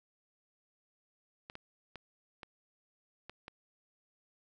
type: clicks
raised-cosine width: 0.3 ms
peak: -29 dBFS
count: 6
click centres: 1.499 / 1.554 / 1.957 / 2.432 / 3.296 / 3.481 s
effects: none